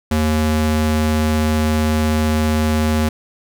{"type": "ring-modulated tone", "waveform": "square", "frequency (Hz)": 155, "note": "D#3", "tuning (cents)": -6, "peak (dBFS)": -12, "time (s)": [0.11, 3.09], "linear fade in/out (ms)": 5, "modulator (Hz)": 73.6, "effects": []}